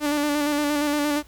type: tone with vibrato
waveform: sawtooth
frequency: 293.7 Hz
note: D4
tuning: in tune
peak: -17 dBFS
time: 0-1.23 s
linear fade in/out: 50 ms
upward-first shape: square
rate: 8.6 Hz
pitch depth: 27 cents each way
effects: added 60 Hz sine -50 dBFS peak until 1.27 s + pink hiss -54 dBFS RMS until 1.27 s